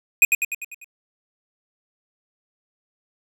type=tone with echo; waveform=square; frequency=2489 Hz; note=D#7; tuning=in tune; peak=-10 dBFS; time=0.22-0.25 s; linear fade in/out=2 ms; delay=99 ms; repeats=6; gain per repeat=-5 dB; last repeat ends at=0.844 s; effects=none